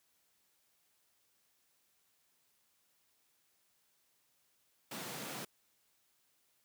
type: high-pass noise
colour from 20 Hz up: pink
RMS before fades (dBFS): -44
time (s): 4.91-5.45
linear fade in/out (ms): 5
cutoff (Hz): 130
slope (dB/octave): 48
effects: white hiss -75 dBFS RMS until 6.64 s + high-pass 60 Hz 12 dB/octave